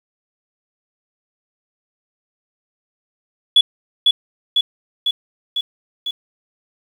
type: tone with echo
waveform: sine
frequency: 3400 Hz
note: G#7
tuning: 40 cents sharp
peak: -5 dBFS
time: 3.56-3.61 s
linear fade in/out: 5 ms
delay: 500 ms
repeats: 5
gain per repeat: -3 dB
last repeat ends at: 6.11 s
effects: tanh soft clip ceiling -3 dBFS + 7-bit